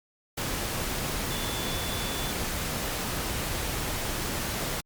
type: tone in noise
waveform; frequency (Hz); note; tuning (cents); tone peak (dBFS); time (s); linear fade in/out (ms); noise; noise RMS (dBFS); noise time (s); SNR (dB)
sine; 3472; A7; -24; -38; 1.3-2.32; 10; pink; -31; 0.37-4.81; -10
effects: Opus 48 kbps